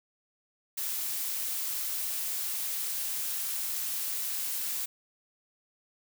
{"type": "noise", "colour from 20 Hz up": "blue", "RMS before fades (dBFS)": -33, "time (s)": [0.77, 4.86], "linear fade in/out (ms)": 10, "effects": []}